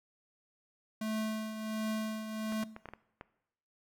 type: tone with tremolo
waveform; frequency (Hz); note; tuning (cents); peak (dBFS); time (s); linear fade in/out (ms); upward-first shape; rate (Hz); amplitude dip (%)
square; 217.8; A3; -17; -32; 1.01-2.64; 5; triangle; 1.4; 60
type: clicks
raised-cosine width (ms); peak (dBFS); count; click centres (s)
0.5; -29; 7; 2.523 / 2.629 / 2.764 / 2.857 / 2.888 / 2.936 / 3.211
effects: noise-tail reverb RT60 0.8 s tail -18 dB re dry